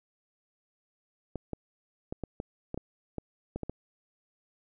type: clicks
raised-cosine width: 2 ms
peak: -21 dBFS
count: 11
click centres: 1.357 / 1.533 / 2.125 / 2.237 / 2.401 / 2.744 / 2.776 / 3.183 / 3.56 / 3.633 / 3.696 s
effects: none